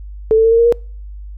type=tone with pitch steps; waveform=sine; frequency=440 / 446.4 / 452.9 / 459.5 / 466.2 / 472.9 Hz; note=A4 / A4 / A#4 / A#4 / A#4 / A#4; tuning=0 / +25 / -50 / -25 / 0 / +25 cents; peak=-7 dBFS; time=0.31-0.724 s; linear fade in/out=0 ms; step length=69 ms; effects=noise-tail reverb RT60 0.4 s tail -26 dB re dry + added 50 Hz sine -28 dBFS peak until 1.37 s